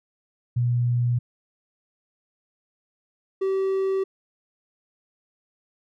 sine / triangle tone pair in turn, 121.2 / 384.8 Hz, B2 / G4, -32 / -32 cents, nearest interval octave + minor sixth, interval 2000 cents, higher second, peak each -19 dBFS, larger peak neither, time 0.56-1.19 / 3.41-4.04 s, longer neither, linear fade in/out 10 ms, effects none

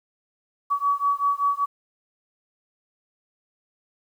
sine beating tone pair, 1133 / 1138.2 Hz, C#6 / C#6, +37 / +45 cents, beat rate 5.2 Hz, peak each -23 / -23 dBFS, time 0.7-1.66 s, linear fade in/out 20 ms, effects 9-bit

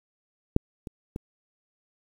clicks, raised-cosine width 3 ms, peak -6 / -23 / -19 dBFS, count 3, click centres 0.564 / 0.872 / 1.161 s, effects 8-bit

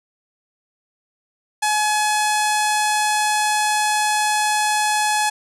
sawtooth tone with low-pass filter, 848 Hz, G#5, 36 cents sharp, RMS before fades -19 dBFS, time 1.62-5.3 s, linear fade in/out 10 ms, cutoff 9400 Hz, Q 2, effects none

